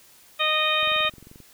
harmonic tone, 618 Hz, D#5, 12 cents flat, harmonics 1 / 2 / 3 / 4 / 5 / 6, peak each -29 / -26 / -30 / -25 / -28 / -26 dBFS, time 0.39-1.1 s, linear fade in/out 20 ms
click train, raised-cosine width 3 ms, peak -33 dBFS, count 14, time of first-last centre 0.83-1.403 s, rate 22.7 Hz
effects white hiss -53 dBFS RMS until 1.53 s

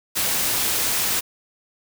white noise, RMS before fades -22 dBFS, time 0.15-1.21 s, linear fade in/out 20 ms, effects none

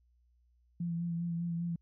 sine tone with vibrato, 170 Hz, F3, 46 cents flat, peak -32 dBFS, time 0.8-1.76 s, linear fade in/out 5 ms, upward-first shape sine, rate 5 Hz, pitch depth 25 cents each way, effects added 60 Hz sine -66 dBFS peak until 1.81 s

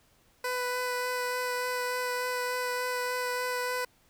15% pulse tone with vibrato, 497.8 Hz, B4, 14 cents sharp, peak -23 dBFS, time 0.44-3.85 s, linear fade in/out 5 ms, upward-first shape sine, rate 3.4 Hz, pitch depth 10 cents each way, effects pink hiss -65 dBFS RMS until 4.09 s

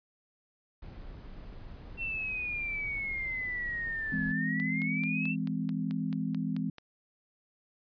brown noise, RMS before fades -45 dBFS, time 0.82-4.32 s, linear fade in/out 5 ms
sine exponential two-way sweep, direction down then up, 2719 to 1702 to 2719 Hz, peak -32 dBFS, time 1.97-5.36 s, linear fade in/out 50 ms, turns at 4.26 s
sine chord, E augmented, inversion none, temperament just, 164.81 / 206 / 257.5 Hz, E3 / G#3 / B#3, 0 / -14 / -28 cents, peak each -34 dBFS, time 4.12-6.7 s, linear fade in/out 5 ms
click train, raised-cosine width 0.2 ms, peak -28 dBFS, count 11, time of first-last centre 4.6-6.783 s, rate 4.58 Hz
effects resampled to 11025 Hz

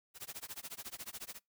white noise with tremolo, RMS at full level -43 dBFS, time 0.14-1.4 s, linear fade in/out 50 ms, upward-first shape sine, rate 14 Hz, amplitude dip 100%, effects noise-tail reverb RT60 0.2 s tail -26 dB re dry

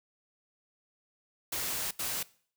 white noise bursts at uneven times, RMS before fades -34 dBFS, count 2, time 1.52-1.91 / 1.99-2.23 s, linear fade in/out 5 ms, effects noise-tail reverb RT60 0.5 s tail -21 dB re dry

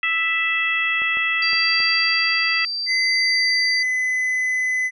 harmonic tone, 659.3 Hz, E5, in tune, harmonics 2 / 3 / 4 / 5, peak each -28 / -21 / -22 / -31 dBFS, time 0.03-2.65 s, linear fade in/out 2 ms
clicks, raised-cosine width 1 ms, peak -25 dBFS, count 4, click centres 1.019 / 1.171 / 1.532 / 1.803 s
sine tone with tremolo, 4683 Hz, D8, 6 cents flat, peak -19 dBFS, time 1.42-3.83 s, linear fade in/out 5 ms, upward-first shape sine, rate 0.64 Hz, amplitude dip 40%
triangle tone with pitch glide, 2042 to 2016 Hz, C7 to B6, -43 to +35 cents, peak -17 dBFS, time 2.86-4.91 s, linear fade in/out 50 ms, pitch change -22 cents, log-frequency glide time 3.18-3.57 s
effects resampled to 24000 Hz

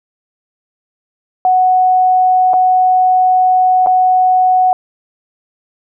sine tone with dropouts, 740 Hz, F#5, in tune, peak -7 dBFS, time 1.45-4.73 s, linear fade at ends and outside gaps 1 ms, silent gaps 2.534-2.539 / 3.862-3.87 s, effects none

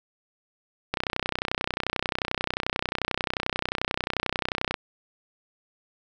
click train, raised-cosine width 0.3 ms, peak -9 dBFS, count 120, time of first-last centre 0.94-4.742 s, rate 31.3 Hz, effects none

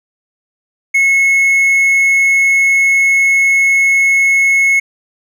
triangle tone, 2184 Hz, C#7, 26 cents flat, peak -6 dBFS, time 0.94-4.8 s, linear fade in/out 10 ms, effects none

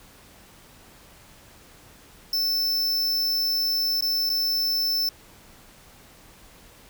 square tone with dropouts, 5300 Hz, E8, 9 cents sharp, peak -22 dBFS, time 2.33-5.09 s, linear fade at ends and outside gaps 2 ms, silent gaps 4.009-4.023 / 4.294-4.299 s, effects pink hiss -51 dBFS RMS until 6.89 s

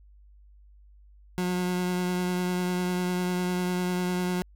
30% pulse tone with vibrato, 180.3 Hz, F#3, 45 cents flat, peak -23 dBFS, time 1.38-4.42 s, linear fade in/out 0 ms, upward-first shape triangle, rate 10 Hz, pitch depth 16 cents each way, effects added 50 Hz sine -51 dBFS peak until 4.55 s

